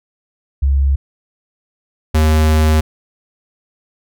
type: tone pair in turn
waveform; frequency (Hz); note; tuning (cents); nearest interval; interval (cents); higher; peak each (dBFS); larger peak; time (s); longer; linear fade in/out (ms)
sine / square; 68.6 / 77.9; C#2 / D#2; -17 / +3; major second; 220; second; -10; neither; 0.62-0.96 / 2.14-2.81; second; 10
effects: none